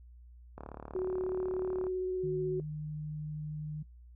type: click train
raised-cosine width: 1 ms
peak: -29 dBFS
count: 48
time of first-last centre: 0.58-1.868 s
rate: 36.5 Hz
type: tone with vibrato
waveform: sine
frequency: 370 Hz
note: F#4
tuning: in tune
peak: -30 dBFS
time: 0.95-2.6 s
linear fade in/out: 2 ms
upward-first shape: square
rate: 16 Hz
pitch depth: 8 cents each way
type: tone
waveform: sine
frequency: 152.1 Hz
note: D#3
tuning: 39 cents flat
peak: -36 dBFS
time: 2.23-3.83 s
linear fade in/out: 10 ms
effects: noise-tail reverb RT60 0.1 s tail -18 dB re dry + added 60 Hz sine -51 dBFS peak until 4.15 s